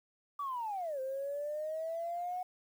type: linear two-way sweep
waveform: sine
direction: down then up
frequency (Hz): 1169 to 520 to 736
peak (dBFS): -34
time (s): 0.39-2.43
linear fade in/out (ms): 5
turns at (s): 1
effects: tanh soft clip ceiling -30 dBFS + 10-bit